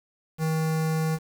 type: tone with notch filter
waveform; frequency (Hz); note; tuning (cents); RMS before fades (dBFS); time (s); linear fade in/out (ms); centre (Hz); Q
square; 159; D#3; +38; -25; 0.38-1.19; 50; 3200; 1.6
effects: 8-bit